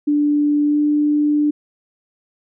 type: tone with pitch glide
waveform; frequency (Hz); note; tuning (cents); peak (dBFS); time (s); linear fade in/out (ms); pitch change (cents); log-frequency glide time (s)
sine; 293.7 to 296.4; D4 to D4; 0 to +16; -13; 0.07-1.51; 10; +16; 0.65-0.79
effects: none